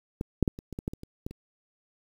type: clicks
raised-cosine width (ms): 3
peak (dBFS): -17 / -8 / -12 / -27 / -25 / -21 / -16 / -24 / -28 / -20 / -29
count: 11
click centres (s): 0.211 / 0.427 / 0.478 / 0.589 / 0.727 / 0.789 / 0.879 / 0.935 / 1.034 / 1.265 / 1.31
effects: 8-bit